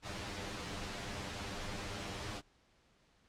pink noise with comb filter, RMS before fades -42 dBFS, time 0.02-2.42 s, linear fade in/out 50 ms, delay 10 ms, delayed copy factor +0.85, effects pink hiss -70 dBFS RMS until 3.28 s + low-pass 6000 Hz 12 dB/octave

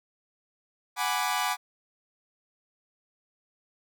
sawtooth chord, G# half-diminished seventh, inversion third, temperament equal, 740 / 830.6 / 987.8 / 1174.7 Hz, F#5 / G#5 / B5 / D6, 0 / 0 / 0 / 0 cents, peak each -28 dBFS, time 0.96-1.57 s, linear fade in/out 50 ms, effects none

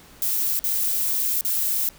violet noise with dropouts, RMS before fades -23 dBFS, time 0.22-1.89 s, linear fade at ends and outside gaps 1 ms, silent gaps 0.592-0.641 / 1.41-1.449 s, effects pink hiss -49 dBFS RMS until 1.98 s

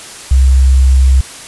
sine tone with sample-and-hold, 65.8 Hz, C2, 10 cents sharp, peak -4 dBFS, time 0.31-1.21 s, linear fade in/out 5 ms, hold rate 7350 Hz, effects white hiss -30 dBFS RMS until 1.47 s + resampled to 24000 Hz

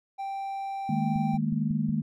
triangle tone, 784 Hz, G5, in tune, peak -29 dBFS, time 0.18-1.38 s, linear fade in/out 20 ms
sine chord, D# suspended fourth, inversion none, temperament equal with one note detuned, 155.56 / 207.7 / 229.6 Hz, D#3 / G#3 / A#3, 0 / 0 / -26 cents, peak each -29 dBFS, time 0.89-2.02 s, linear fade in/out 5 ms
click train, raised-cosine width 5 ms, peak -29 dBFS, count 5, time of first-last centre 1.16-1.891 s, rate 5.47 Hz
effects none

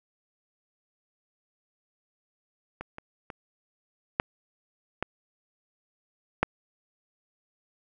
clicks, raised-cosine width 0.5 ms, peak -21 / -24 / -23 / -7 / -13 / -6 dBFS, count 6, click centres 2.81 / 2.984 / 3.302 / 4.199 / 5.026 / 6.43 s, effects none

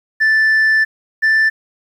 sine tone pair in turn, 1760 / 1766.3 Hz, A6 / A6, 0 / +6 cents, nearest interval unison, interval 6 cents, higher second, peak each -7 dBFS, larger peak neither, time 0.2-0.85 / 1.22-1.5 s, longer first, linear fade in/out 20 ms, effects tanh soft clip ceiling -9 dBFS + 8-bit

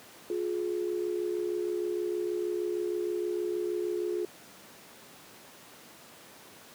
sine tone pair together, 354.8 / 421.2 Hz, F4 / G#4, +27 / +24 cents, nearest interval minor third, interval 297 cents, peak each -30 / -33 dBFS, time 0.3-4.25 s, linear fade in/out 2 ms, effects pink hiss -51 dBFS RMS until 6.74 s + high-pass 200 Hz 12 dB/octave

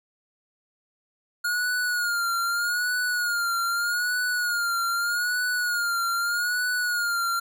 square tone with vibrato, 1429 Hz, F6, 39 cents sharp, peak -24 dBFS, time 1.44-7.4 s, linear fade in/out 10 ms, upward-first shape sine, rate 0.81 Hz, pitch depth 64 cents each way, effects none

